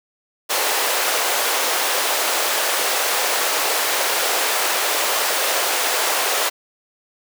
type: high-pass noise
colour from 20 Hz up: pink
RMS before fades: -20 dBFS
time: 0.49-6.5 s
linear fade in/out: 20 ms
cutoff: 470 Hz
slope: 24 dB/octave
effects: none